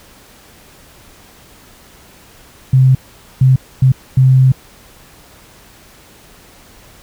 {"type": "tone bursts at uneven times", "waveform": "sine", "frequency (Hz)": 130.8, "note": "C3", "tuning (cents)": 0, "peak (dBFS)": -5, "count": 4, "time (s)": [[2.73, 2.95], [3.41, 3.56], [3.82, 3.92], [4.17, 4.52]], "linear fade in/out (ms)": 5, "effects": ["pink hiss -43 dBFS RMS until 7.02 s"]}